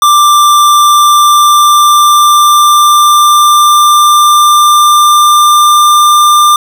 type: tone with pitch glide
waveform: square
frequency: 1182 to 1194.4 Hz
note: D6 to D6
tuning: +11 to +29 cents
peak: -3 dBFS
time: 0.02-6.56 s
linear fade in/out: 2 ms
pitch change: +18 cents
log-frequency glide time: 0.63-5.96 s
effects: none